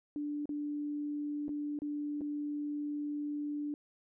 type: tone with dropouts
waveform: sine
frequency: 293.7 Hz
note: D4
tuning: in tune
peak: -34 dBFS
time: 0.16-3.74 s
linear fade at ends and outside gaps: 1 ms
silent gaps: 0.456-0.492 / 1.482-1.491 / 1.789-1.819 / 2.209-2.215 s
effects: none